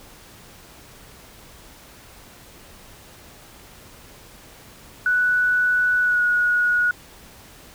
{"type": "tone with pitch glide", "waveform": "sine", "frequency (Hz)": [1480, 1454.6], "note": ["F#6", "F#6"], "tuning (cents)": [0, -30], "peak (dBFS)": -16, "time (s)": [5.06, 6.91], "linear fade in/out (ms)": 2, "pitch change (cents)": -30, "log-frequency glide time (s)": [6.01, 6.23], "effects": ["pink hiss -46 dBFS RMS until 7.74 s"]}